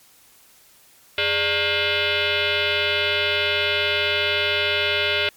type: tone with frequency modulation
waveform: sine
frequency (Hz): 413.6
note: G#4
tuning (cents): -7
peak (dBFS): -18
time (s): 1.18-5.29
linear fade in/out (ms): 2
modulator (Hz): 504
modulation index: 6.7
effects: white hiss -53 dBFS RMS until 5.36 s + MP3 96 kbps